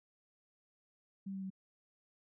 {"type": "tone with pitch steps", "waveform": "sine", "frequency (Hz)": [194.7, 192.57, 190.47], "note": ["G3", "G3", "G3"], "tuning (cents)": [-12, -31, -50], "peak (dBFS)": -39, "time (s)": [1.26, 1.503], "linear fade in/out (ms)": 10, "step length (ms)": 81, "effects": []}